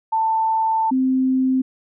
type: tone pair in turn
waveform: sine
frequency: 889 / 260.4 Hz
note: A5 / C4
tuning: +18 / -8 cents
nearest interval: octave + major sixth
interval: 2126 cents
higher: first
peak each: -16 / -15 dBFS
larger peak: second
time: 0.12-0.91 / 0.91-1.62 s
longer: first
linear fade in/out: 10 ms
effects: none